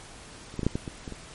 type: clicks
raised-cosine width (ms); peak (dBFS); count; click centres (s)
3; -30 / -17 / -16 / -9 / -15 / -21 / -23 / -25; 8; 0.541 / 0.593 / 0.632 / 0.666 / 0.755 / 0.878 / 1.078 / 1.123
effects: pink hiss -46 dBFS RMS until 1.34 s + MP3 48 kbps